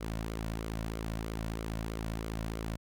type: tone with flanger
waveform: sawtooth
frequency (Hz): 55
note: A1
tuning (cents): 0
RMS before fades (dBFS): -37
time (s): 0-2.77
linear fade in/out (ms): 20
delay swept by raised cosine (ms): 1.1 to 2.5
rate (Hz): 3.1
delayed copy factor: -0.5
effects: none